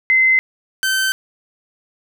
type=tone pair in turn; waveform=sine / sawtooth; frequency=2059 / 1542.5 Hz; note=C7 / G6; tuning=-28 / -28 cents; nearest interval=perfect fourth; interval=500 cents; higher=first; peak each=-10 / -12 dBFS; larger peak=first; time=0.1-0.39 / 0.83-1.12 s; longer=neither; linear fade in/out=0 ms; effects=none